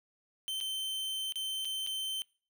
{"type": "tone with dropouts", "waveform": "45% pulse", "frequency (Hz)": 3096, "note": "G7", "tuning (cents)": -22, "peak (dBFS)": -33, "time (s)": [0.48, 2.22], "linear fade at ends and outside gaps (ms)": 0, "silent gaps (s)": [[0.603, 0.61], [1.323, 1.357], [1.648, 1.653], [1.865, 1.872]], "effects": ["noise-tail reverb RT60 0.4 s tail -24 dB re dry"]}